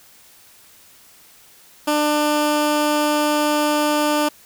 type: tone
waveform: 15% pulse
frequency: 298.3 Hz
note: D4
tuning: 27 cents sharp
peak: -10 dBFS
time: 1.87-4.29 s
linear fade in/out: 10 ms
effects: white hiss -49 dBFS RMS until 4.45 s